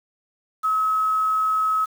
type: tone with quantisation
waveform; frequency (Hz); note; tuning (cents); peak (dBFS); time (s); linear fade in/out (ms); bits
sine; 1283; E6; -47; -18; 0.63-1.86; 20; 7
effects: none